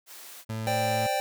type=high-pass noise; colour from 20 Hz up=white; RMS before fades=-45 dBFS; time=0.06-0.45 s; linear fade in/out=50 ms; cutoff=380 Hz; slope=12 dB/octave
type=tone; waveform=30% pulse; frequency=110.7 Hz; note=A2; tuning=11 cents sharp; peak=-28 dBFS; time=0.49-1.07 s; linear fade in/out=10 ms
type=chord; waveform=square; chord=C suspended second; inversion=none; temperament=just; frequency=523.3 / 588.7 / 784.9 Hz; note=C5 / D5 / G5; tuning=0 / +4 / +2 cents; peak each=-34 / -31 / -28 dBFS; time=0.67-1.2 s; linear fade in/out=0 ms
effects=none